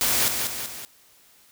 white noise with echo, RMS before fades -22 dBFS, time 0.01-0.28 s, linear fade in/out 0 ms, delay 190 ms, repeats 3, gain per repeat -5 dB, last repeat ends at 0.85 s, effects white hiss -56 dBFS RMS until 1.51 s

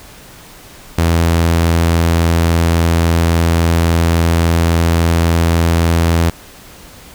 sawtooth tone, 83.6 Hz, E2, 25 cents sharp, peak -6 dBFS, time 0.98-6.3 s, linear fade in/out 5 ms, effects pink hiss -38 dBFS RMS until 7.14 s

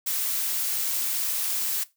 blue noise, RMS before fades -27 dBFS, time 0.06-1.84 s, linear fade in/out 10 ms, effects noise-tail reverb RT60 0.2 s tail -17 dB re dry

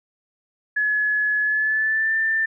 sine tone with pitch glide, 1700 to 1782.5 Hz, G#6 to A6, +40 to +22 cents, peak -18 dBFS, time 0.76-2.46 s, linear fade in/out 10 ms, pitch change +82 cents, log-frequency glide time 1.41-2.15 s, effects none

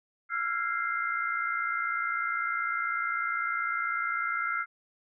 sine tone cluster, 1342 / 1402 / 1639 / 2091 Hz, E6 / F6 / G#6 / C7, +31 / +6 / -23 / -2 cents, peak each -32 / -32 / -39 / -34 dBFS, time 0.29-4.66 s, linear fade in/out 50 ms, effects none

